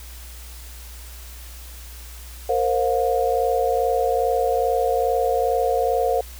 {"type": "tone cluster", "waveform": "sine", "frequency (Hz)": [462.6, 525, 714], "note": ["A#4", "C5", "F5"], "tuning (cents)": [-13, 6, 38], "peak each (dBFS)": -22, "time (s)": [2.49, 6.21], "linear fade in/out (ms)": 5, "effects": ["added 60 Hz sine -37 dBFS peak until 6.39 s", "white hiss -43 dBFS RMS until 6.39 s"]}